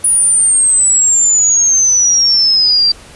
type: exponential sweep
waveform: sine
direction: down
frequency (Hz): 9800 to 4668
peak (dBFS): -7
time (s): 0.04-2.92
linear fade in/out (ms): 5
effects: pink hiss -37 dBFS RMS until 3.15 s + resampled to 24000 Hz